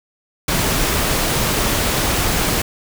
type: noise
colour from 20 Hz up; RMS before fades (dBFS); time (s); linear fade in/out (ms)
pink; -18; 0.48-2.62; 5
effects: none